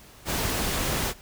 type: noise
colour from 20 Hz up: pink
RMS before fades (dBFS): -27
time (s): 0.25-1.14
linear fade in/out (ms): 50
effects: pink hiss -50 dBFS RMS until 1.21 s